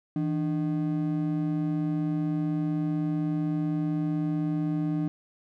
triangle ring-modulated tone, 230.4 Hz, A#3, 20 cents flat, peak -20 dBFS, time 0.16-5.08 s, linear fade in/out 0 ms, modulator 67.9 Hz, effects none

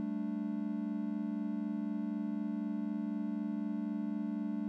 triangle chord, G suspended second, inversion none, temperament equal, 196 / 220 / 293.7 Hz, G3 / A3 / D4, 0 / 0 / 0 cents, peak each -38 / -35 / -37 dBFS, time 0-4.68 s, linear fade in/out 0 ms, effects none

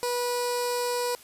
15% pulse tone with notch filter, 488.1 Hz, B4, 20 cents flat, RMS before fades -28 dBFS, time 0.03-1.15 s, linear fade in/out 0 ms, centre 1700 Hz, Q 0.85, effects white hiss -51 dBFS RMS until 1.23 s + resampled to 32000 Hz

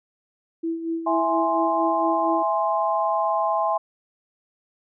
sine tone with tremolo, 329.6 Hz, E4, in tune, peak -22 dBFS, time 0.63-2.43 s, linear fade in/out 10 ms, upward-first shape sine, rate 4.3 Hz, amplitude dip 60%
sine chord, E augmented, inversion none, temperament equal, 659.3 / 830.6 / 1046.5 Hz, E5 / G#5 / B#5, 0 / 0 / 0 cents, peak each -24 dBFS, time 1.06-3.78 s, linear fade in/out 10 ms
effects none

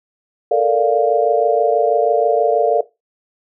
sine chord, Bb major seventh, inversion third, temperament equal, 440 / 466.2 / 587.3 / 698.5 Hz, A4 / Bb4 / D5 / F5, 0 / 0 / 0 / 0 cents, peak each -17 dBFS, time 0.51-2.81 s, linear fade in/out 5 ms, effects noise-tail reverb RT60 0.2 s tail -17 dB re dry

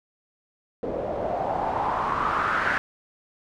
white noise with low-pass filter sweep, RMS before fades -26 dBFS, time 0.83-2.78 s, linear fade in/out 0 ms, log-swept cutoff 500 to 1600 Hz, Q 4.6, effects none

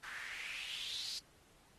white noise with band-pass filter sweep, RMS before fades -45 dBFS, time 0.03-1.19 s, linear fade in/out 5 ms, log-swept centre 1500 to 4800 Hz, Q 4.7, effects pink hiss -67 dBFS RMS until 1.78 s + AAC 32 kbps

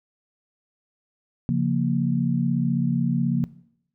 sine chord, Bb minor, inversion first, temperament equal, 138.59 / 174.61 / 233.1 Hz, Db3 / F3 / Bb3, 0 / 0 / 0 cents, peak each -24 dBFS, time 1.49-3.44 s, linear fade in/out 0 ms, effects noise-tail reverb RT60 0.7 s tail -19 dB re dry

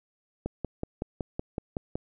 click train, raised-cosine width 2 ms, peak -17 dBFS, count 9, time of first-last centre 0.46-1.955 s, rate 5.35 Hz, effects none

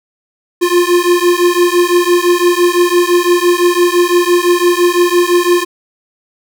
square beating tone pair, 349.2 / 355.1 Hz, F4 / F4, 0 / +29 cents, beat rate 5.9 Hz, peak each -12 dBFS, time 0.61-5.65 s, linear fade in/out 20 ms, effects none

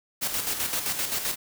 white noise with tremolo, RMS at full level -27 dBFS, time 0.21-1.36 s, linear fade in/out 20 ms, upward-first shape square, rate 7.7 Hz, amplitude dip 50%, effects none

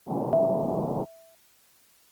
pink band-pass noise, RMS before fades -29 dBFS, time 0.06-1.06 s, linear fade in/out 50 ms, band 130 to 910 Hz, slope 48 dB/octave
sine tone with exponential decay, 658 Hz, E5, 3 cents flat, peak -16 dBFS, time 0.33-1.35 s, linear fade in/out 0 ms, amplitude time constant 220 ms
effects white hiss -61 dBFS RMS until 2.11 s + Opus 24 kbps

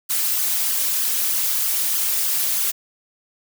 blue noise with flanger, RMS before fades -21 dBFS, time 0.09-2.72 s, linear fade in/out 20 ms, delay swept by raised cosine 0.61 to 5.51 ms, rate 3.2 Hz, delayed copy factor +0.75, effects none

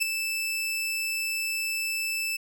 sawtooth tone with ADSR envelope, 2637 Hz, E7, in tune, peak -16 dBFS, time 0-2.37 s, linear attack 25 ms, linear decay 5 ms, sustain -8 dB, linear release 11 ms, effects none

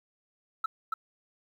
sine tone with echo, 1318.5 Hz, E6, in tune, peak -23 dBFS, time 0.64-0.66 s, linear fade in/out 5 ms, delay 280 ms, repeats 1, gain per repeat -3 dB, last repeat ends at 0.94 s, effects tanh soft clip ceiling -24 dBFS + 10-bit

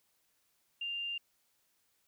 sine tone, 2794 Hz, F7, in tune, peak -35 dBFS, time 0.81-1.18 s, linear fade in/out 5 ms, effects white hiss -75 dBFS RMS until 2.07 s

